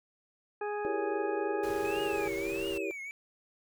harmonic tone, 415.3 Hz, G#4, in tune, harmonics 1 / 2 / 3 / 4 / 6, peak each -34 / -37 / -45 / -43 / -50 dBFS, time 0.61-2.28 s, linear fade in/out 5 ms
sine chord, E diminished seventh, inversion none, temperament equal with one note detuned, 329.6 / 392 / 466.2 / 560.8 Hz, E4 / G4 / Bb4 / Db5, 0 / 0 / 0 / +20 cents, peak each -38 / -35 / -40 / -40 dBFS, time 0.85-2.91 s, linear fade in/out 0 ms
pink noise, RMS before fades -46 dBFS, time 1.63-2.78 s, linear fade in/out 5 ms
triangle tone with vibrato, 2489 Hz, D#7, in tune, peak -37 dBFS, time 1.85-3.11 s, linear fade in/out 0 ms, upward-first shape triangle, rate 1.5 Hz, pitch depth 260 cents each way
effects none

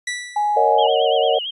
sawtooth tone with exponential decay, 1961 Hz, B6, 13 cents flat, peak -17 dBFS, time 0.07-0.76 s, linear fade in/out 5 ms, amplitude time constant 150 ms
sine tone, 834 Hz, G#5, 7 cents sharp, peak -16 dBFS, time 0.36-0.87 s, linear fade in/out 5 ms
sine chord, D# minor seventh, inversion second, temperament equal with one note detuned, 461.9 / 554.4 / 622.3 / 740 Hz, A#4 / C#5 / D#5 / F#5, -16 / 0 / 0 / 0 cents, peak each -20 dBFS, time 0.56-1.39 s, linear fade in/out 10 ms
sine tone with vibrato, 3049 Hz, G7, 49 cents flat, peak -24 dBFS, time 0.78-1.51 s, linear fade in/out 10 ms, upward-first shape sine, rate 8.9 Hz, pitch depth 120 cents each way
effects resampled to 24000 Hz

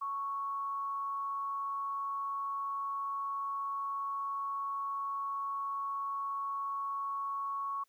sine tone with amplitude modulation, 1108.7 Hz, C#6, in tune, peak -32 dBFS, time 0.01-7.84 s, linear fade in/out 10 ms, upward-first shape sine, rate 217 Hz, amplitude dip 35%, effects white hiss -75 dBFS RMS until 7.88 s

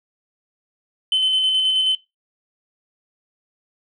sine tone with tremolo, 3055 Hz, G7, 45 cents flat, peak -13 dBFS, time 1.12-1.95 s, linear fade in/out 2 ms, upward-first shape square, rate 9.4 Hz, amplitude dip 30%, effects noise-tail reverb RT60 0.2 s tail -19 dB re dry + tanh soft clip ceiling -13 dBFS

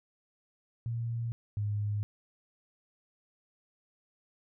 sine tone pair in turn, 116.54 / 103.83 Hz, A#2 / G#2, 0 / 0 cents, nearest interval major second, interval 200 cents, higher first, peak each -31 / -29 dBFS, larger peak second, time 0.86-1.32 / 1.57-2.03 s, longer neither, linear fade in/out 0 ms, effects none

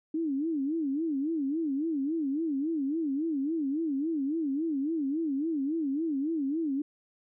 sine tone with vibrato, 298.8 Hz, D4, 30 cents sharp, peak -27 dBFS, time 0.14-6.82 s, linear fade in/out 5 ms, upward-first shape sine, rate 3.6 Hz, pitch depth 190 cents each way, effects none

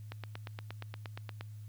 click train, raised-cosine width 0.3 ms, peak -26 dBFS, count 12, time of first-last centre 0.12-1.41 s, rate 8.53 Hz, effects added 106 Hz sine -44 dBFS peak until 1.68 s + white hiss -68 dBFS RMS until 1.68 s

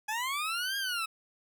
20% pulse linear two-way sweep, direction up then down, 830.6 to 1630 to 1283 Hz, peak -26 dBFS, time 0.08-1.06 s, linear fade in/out 10 ms, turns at 0.77 s, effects none

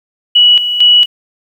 sine tone with tremolo, 2935 Hz, F#7, 15 cents flat, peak -3 dBFS, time 0.35-1.06 s, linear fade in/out 10 ms, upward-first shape square, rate 2.2 Hz, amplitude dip 65%, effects 7-bit

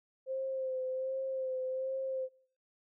sine tone with vibrato, 523.3 Hz, C5, in tune, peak -33 dBFS, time 0.26-2.29 s, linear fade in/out 50 ms, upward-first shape sine, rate 1.3 Hz, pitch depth 27 cents each way, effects noise-tail reverb RT60 0.6 s tail -24 dB re dry

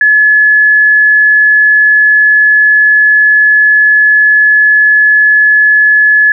sine tone, 1709 Hz, G#6, 49 cents sharp, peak -3 dBFS, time 0.01-6.32 s, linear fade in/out 2 ms, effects none

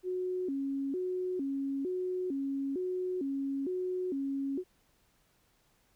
sine tone with vibrato, 317.2 Hz, D#4, 33 cents sharp, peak -31 dBFS, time 0.03-4.64 s, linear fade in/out 50 ms, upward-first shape square, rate 1.1 Hz, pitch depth 250 cents each way, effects pink hiss -70 dBFS RMS until 5.95 s

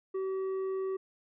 sine tone with tanh clipping, 381.8 Hz, G4, 46 cents flat, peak -32 dBFS, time 0.14-0.97 s, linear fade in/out 10 ms, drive 6 dB, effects none

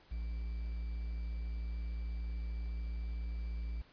triangle tone with quantisation, 56.8 Hz, A#1, 44 cents flat, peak -34 dBFS, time 0.11-3.82 s, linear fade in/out 10 ms, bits 10, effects pink hiss -63 dBFS RMS until 3.92 s + resampled to 11025 Hz

